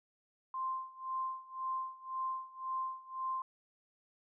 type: tone with tremolo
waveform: sine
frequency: 1046.5 Hz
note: C6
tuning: in tune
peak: -33 dBFS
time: 0.54-3.42 s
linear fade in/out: 2 ms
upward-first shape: sine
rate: 1.9 Hz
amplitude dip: 90%
effects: none